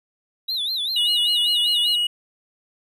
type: tone with vibrato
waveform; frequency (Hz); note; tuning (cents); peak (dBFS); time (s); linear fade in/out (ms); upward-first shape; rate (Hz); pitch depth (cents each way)
triangle; 3789; A#7; +27; -21; 0.48-1.96; 10; sine; 5.1; 180
type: tone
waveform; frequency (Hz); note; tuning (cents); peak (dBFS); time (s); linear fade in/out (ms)
triangle; 2900; F#7; -35; -17; 0.96-2.07; 5
effects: none